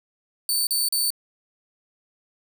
15% pulse tone bursts, 4533 Hz, C#8, 38 cents sharp, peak -14 dBFS, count 3, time 0.49-1.104 s, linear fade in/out 2 ms, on 180 ms, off 37 ms, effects none

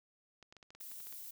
clicks, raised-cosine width 0.2 ms, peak -38 dBFS, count 11, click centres 0.427 / 0.525 / 0.567 / 0.628 / 0.705 / 0.75 / 0.81 / 0.916 / 1.002 / 1.07 / 1.126 s
violet noise, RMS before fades -48 dBFS, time 0.8-1.31 s, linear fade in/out 5 ms
effects none

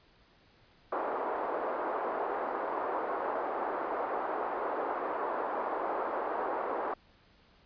white band-pass noise, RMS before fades -34 dBFS, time 0.92-6.94 s, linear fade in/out 5 ms, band 350 to 1100 Hz, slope 24 dB/octave, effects pink hiss -63 dBFS RMS until 7.65 s + resampled to 11025 Hz

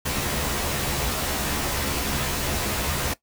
pink noise with comb filter, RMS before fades -26 dBFS, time 0.05-3.14 s, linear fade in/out 10 ms, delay 14 ms, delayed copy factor +0.9, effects noise-tail reverb RT60 0.1 s tail -17 dB re dry

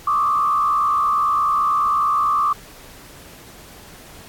sine tone with frequency modulation, 1174.7 Hz, D6, in tune, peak -15 dBFS, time 0.07-2.53 s, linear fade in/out 5 ms, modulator 69.1 Hz, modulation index 1, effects pink hiss -43 dBFS RMS until 4.28 s + AAC 64 kbps

